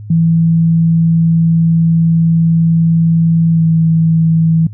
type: tone with pitch glide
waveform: sine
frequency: 164.81 to 162.45 Hz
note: E3 to E3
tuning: 0 to -25 cents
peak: -7 dBFS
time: 0.1-4.67 s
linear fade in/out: 5 ms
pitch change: -25 cents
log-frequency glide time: 3.52-3.63 s
effects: noise-tail reverb RT60 0.1 s tail -22 dB re dry + added 105 Hz sine -26 dBFS peak until 4.73 s